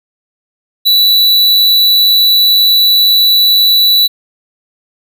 square tone, 3951 Hz, B7, in tune, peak -6 dBFS, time 0.85-4.08 s, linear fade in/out 20 ms, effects none

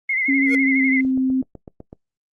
sine tone with vibrato, 2100 Hz, C7, 6 cents sharp, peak -18 dBFS, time 0.09-1.01 s, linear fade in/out 5 ms, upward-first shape sine, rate 12 Hz, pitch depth 66 cents each way
sine tone with pitch glide, 273 to 261 Hz, C#4 to C4, -26 to -4 cents, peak -16 dBFS, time 0.28-1.42 s, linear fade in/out 10 ms, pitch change -78 cents, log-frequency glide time 0.42-1.16 s
square tone with exponential growth, 478 Hz, A#4, 43 cents sharp, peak -23 dBFS, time 0.41-0.55 s, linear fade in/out 2 ms, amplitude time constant 30 ms
click train, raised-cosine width 2 ms, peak -23 dBFS, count 8, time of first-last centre 1.05-1.929 s, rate 7.96 Hz
effects noise-tail reverb RT60 0.1 s tail -22 dB re dry + Opus 32 kbps

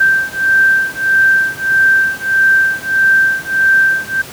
sine beating tone pair, 1566 / 1567.6 Hz, G6 / G6, -2 / 0 cents, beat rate 1.6 Hz, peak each -12 dBFS, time 0-4.22 s, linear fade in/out 10 ms, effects pink hiss -31 dBFS RMS until 4.32 s + high-pass 100 Hz 12 dB/octave

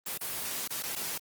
white noise with dropouts, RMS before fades -35 dBFS, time 0.06-1.18 s, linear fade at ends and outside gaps 5 ms, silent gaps 0.177-0.209 / 0.677-0.704 / 0.826-0.834 / 0.954-0.962 s, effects high-pass 100 Hz 12 dB/octave + Opus 24 kbps

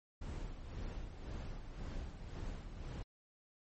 brown noise with tremolo, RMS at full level -42 dBFS, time 0.21-3.03 s, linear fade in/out 10 ms, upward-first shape sine, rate 1.9 Hz, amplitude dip 55%, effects MP3 32 kbps

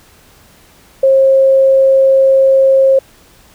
sine tone, 536 Hz, C5, 42 cents sharp, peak -5 dBFS, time 1.03-2.99 s, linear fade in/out 5 ms, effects pink hiss -45 dBFS RMS until 3.54 s

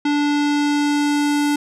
square tone with low-pass filter sweep, 291.7 Hz, D4, 12 cents flat, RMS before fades -18 dBFS, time 0.05-1.56 s, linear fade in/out 5 ms, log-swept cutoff 4300 to 11000 Hz, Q 0.97, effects none

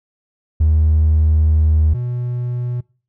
triangle tone pair in turn, 77.78 / 122.47 Hz, D#2 / B2, 0 / -14 cents, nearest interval minor sixth, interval 786 cents, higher second, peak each -7 / -17 dBFS, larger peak first, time 0.6-1.94 / 1.94-2.81 s, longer first, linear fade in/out 10 ms, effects noise-tail reverb RT60 0.4 s tail -24 dB re dry + tanh soft clip ceiling -6 dBFS

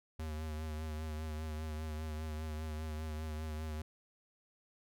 square tone with vibrato, 77.78 Hz, D#2, in tune, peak -39 dBFS, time 0.19-3.82 s, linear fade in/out 5 ms, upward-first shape triangle, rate 5 Hz, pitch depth 42 cents each way, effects none

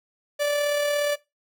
45% pulse tone with amplitude modulation, 583 Hz, D5, 13 cents flat, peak -20 dBFS, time 0.39-1.16 s, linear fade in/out 20 ms, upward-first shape sine, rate 37 Hz, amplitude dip 30%, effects noise-tail reverb RT60 0.2 s tail -18 dB re dry

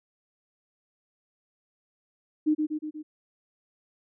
sine tone with echo, 306.2 Hz, D#4, 28 cents flat, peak -19 dBFS, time 2.46-2.55 s, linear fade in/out 20 ms, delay 120 ms, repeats 4, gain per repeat -4 dB, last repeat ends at 3.03 s, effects none

